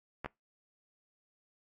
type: clicks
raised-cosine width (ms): 0.5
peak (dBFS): -22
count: 2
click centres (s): 0.246 / 0.26
effects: noise-tail reverb RT60 0.2 s tail -24 dB re dry + AAC 64 kbps